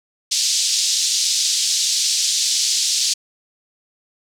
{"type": "band-pass noise", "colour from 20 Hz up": "pink", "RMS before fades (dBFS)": -19, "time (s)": [0.31, 3.14], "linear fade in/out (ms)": 10, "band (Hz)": [4000, 7400], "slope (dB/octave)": 24, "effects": []}